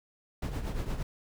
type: noise with tremolo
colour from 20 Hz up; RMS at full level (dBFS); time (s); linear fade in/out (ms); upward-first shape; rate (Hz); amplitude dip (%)
brown; -30; 0.42-1.03; 5; triangle; 8.6; 70
effects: none